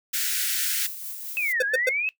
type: high-pass noise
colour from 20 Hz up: white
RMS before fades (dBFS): -26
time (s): 0.13-0.87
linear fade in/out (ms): 10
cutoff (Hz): 1400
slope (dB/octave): 96
type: noise with tremolo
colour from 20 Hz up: violet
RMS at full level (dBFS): -34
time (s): 0.6-1.53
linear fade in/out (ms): 10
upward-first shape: sine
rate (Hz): 4.7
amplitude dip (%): 35
type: exponential two-way sweep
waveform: sine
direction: down then up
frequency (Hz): 2637 to 1609 to 2637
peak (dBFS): -23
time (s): 1.37-2.09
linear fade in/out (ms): 0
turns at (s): 1.65
type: tone bursts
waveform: square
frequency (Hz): 511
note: C5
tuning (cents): -41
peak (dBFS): -20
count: 3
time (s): 1.6-1.892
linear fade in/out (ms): 5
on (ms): 24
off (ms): 110
effects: noise-tail reverb RT60 0.1 s tail -17 dB re dry